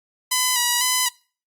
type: tone with vibrato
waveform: 5% pulse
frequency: 987.8 Hz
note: B5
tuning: in tune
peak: -6 dBFS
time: 0.31-1.09 s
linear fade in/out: 10 ms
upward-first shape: square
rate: 2 Hz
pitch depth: 37 cents each way
effects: noise-tail reverb RT60 0.4 s tail -25 dB re dry + Opus 32 kbps